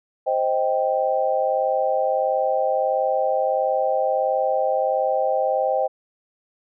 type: chord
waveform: sine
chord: C minor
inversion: none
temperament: equal with one note detuned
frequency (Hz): 523.3 / 624.8 / 784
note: C5 / Eb5 / G5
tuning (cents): 0 / +7 / 0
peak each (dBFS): -22 / -23 / -23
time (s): 0.26-5.88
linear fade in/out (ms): 20
effects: none